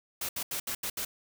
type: noise bursts at uneven times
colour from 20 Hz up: white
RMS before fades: -34 dBFS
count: 6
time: 0.21-0.29 / 0.36-0.43 / 0.51-0.6 / 0.67-0.75 / 0.83-0.9 / 0.97-1.05 s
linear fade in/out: 5 ms
effects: none